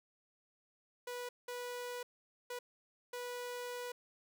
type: tone bursts at uneven times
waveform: sawtooth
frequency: 490 Hz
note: B4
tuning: 14 cents flat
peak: -37 dBFS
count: 4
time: 1.07-1.29 / 1.48-2.03 / 2.5-2.59 / 3.13-3.92 s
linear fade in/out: 5 ms
effects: none